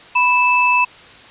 sine tone pair together, 987.8 / 2629 Hz, B5 / E7, 0 / -5 cents, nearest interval octave + perfect fourth, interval 1695 cents, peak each -14 dBFS, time 0.15-0.85 s, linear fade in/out 10 ms, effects white hiss -41 dBFS RMS until 1.3 s + resampled to 8000 Hz

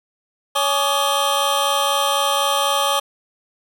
square tone cluster, 562 / 841 / 1136 / 1220 / 3162 Hz, C#5 / G#5 / C#6 / D#6 / G7, +24 / +22 / +42 / -34 / +14 cents, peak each -24 dBFS, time 0.55-3 s, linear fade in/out 10 ms, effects none

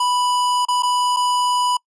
square tone with dropouts, 987.8 Hz, B5, in tune, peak -17 dBFS, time 0-1.77 s, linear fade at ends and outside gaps 5 ms, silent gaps 0.652-0.684 / 0.824-0.831 / 1.164-1.168 s, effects noise-tail reverb RT60 0.1 s tail -26 dB re dry + resampled to 24000 Hz

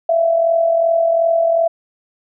sine tone with amplitude modulation, 666 Hz, E5, 18 cents sharp, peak -9 dBFS, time 0.09-1.68 s, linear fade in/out 5 ms, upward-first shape sine, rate 42.7 Hz, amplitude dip 55%, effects none

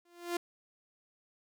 sawtooth tone with exponential growth, 346.9 Hz, F4, 12 cents flat, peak -25 dBFS, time 0.05-0.37 s, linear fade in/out 5 ms, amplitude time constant 69 ms, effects none

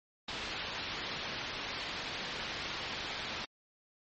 white low-pass noise, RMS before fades -40 dBFS, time 0.28-3.45 s, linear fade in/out 5 ms, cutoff 4300 Hz, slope 24 dB/octave, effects MP3 32 kbps

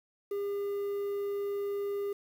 triangle tone with quantisation, 403.3 Hz, G4, 49 cents sharp, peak -29 dBFS, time 0.31-2.13 s, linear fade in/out 5 ms, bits 9, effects none

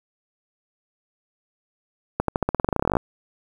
accelerating click train, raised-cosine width 1 ms, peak -6 dBFS, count 20, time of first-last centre 2.2-2.969 s, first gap 83 ms, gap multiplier 0.91, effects 7-bit

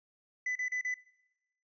triangle tone bursts, 2000 Hz, B6, 21 cents sharp, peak -29 dBFS, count 4, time 0.46-0.942 s, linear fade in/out 5 ms, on 95 ms, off 34 ms, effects noise-tail reverb RT60 1.0 s tail -22 dB re dry + resampled to 16000 Hz

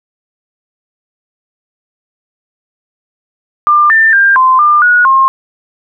sine tone with pitch steps, 1195 / 1788 / 1595 / 1036 / 1200 / 1456 / 1068 Hz, D6 / A6 / G6 / C6 / D6 / F#6 / C6, +30 / +27 / +30 / -17 / +37 / -28 / +35 cents, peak -4 dBFS, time 3.67-5.28 s, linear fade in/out 0 ms, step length 230 ms, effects none

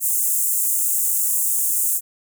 pink high-pass noise, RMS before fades -20 dBFS, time 0-2.01 s, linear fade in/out 50 ms, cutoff 7300 Hz, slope 48 dB/octave, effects none

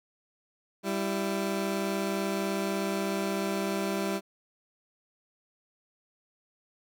20% pulse tone pair together, 196 / 332.2 Hz, G3 / E4, 0 / +13 cents, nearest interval major sixth, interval 913 cents, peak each -25 / -28 dBFS, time 0.83-4.21 s, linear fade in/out 50 ms, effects none

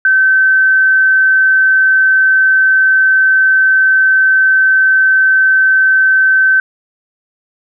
sine tone, 1539 Hz, G6, 32 cents flat, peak -6 dBFS, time 0.05-6.6 s, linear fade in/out 2 ms, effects none

